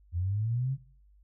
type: linear sweep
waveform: sine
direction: up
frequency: 82.41 to 139.3 Hz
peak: -27 dBFS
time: 0.12-0.78 s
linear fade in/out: 50 ms
effects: noise-tail reverb RT60 0.5 s tail -19 dB re dry + added 50 Hz sine -57 dBFS peak until 1.23 s